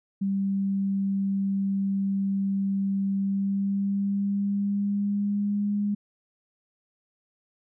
sine tone with pitch glide, 196 to 204.9 Hz, G3 to G#3, 0 to -23 cents, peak -23 dBFS, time 0.21-5.95 s, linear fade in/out 10 ms, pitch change +77 cents, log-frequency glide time 3.18-5.73 s, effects none

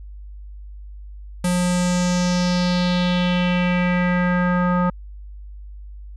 square tone with low-pass filter sweep, 178.7 Hz, F3, 40 cents sharp, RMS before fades -19 dBFS, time 1.44-4.9 s, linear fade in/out 5 ms, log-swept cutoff 9900 to 1200 Hz, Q 3.1, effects added 50 Hz sine -34 dBFS peak until 6.16 s

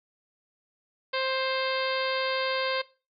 harmonic tone, 526 Hz, C5, 9 cents sharp, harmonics 1 / 2 / 3 / 4 / 5 / 6 / 7 / 8 / 9, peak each -30 / -33 / -35 / -36 / -37 / -38 / -38 / -39 / -40 dBFS, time 1.13-2.82 s, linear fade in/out 10 ms, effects noise-tail reverb RT60 0.3 s tail -18 dB re dry

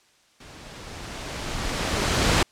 pink noise with level ramp, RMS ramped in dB -45 to -18 dBFS, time 0.4-2.43 s, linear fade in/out 5 ms, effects white hiss -60 dBFS RMS until 2.51 s + low-pass 7000 Hz 12 dB/octave

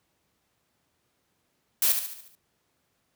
blue noise with echo, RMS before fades -22 dBFS, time 1.82-1.92 s, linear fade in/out 2 ms, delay 72 ms, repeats 6, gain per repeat -6 dB, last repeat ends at 2.352 s, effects pink hiss -73 dBFS RMS until 3.15 s + high-pass 80 Hz 12 dB/octave

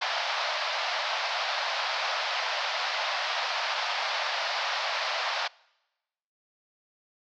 pink band-pass noise, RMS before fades -30 dBFS, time 0.01-5.48 s, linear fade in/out 10 ms, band 610 to 5200 Hz, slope 48 dB/octave, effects noise-tail reverb RT60 1.0 s tail -25 dB re dry

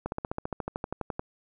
slowing click train, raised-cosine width 1 ms, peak -17 dBFS, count 16, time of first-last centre 0.06-1.195 s, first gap 61 ms, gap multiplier 1.03, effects none

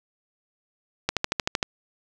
click train, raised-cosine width 0.2 ms, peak -5 dBFS, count 8, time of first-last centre 1.09-1.628 s, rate 13 Hz, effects none

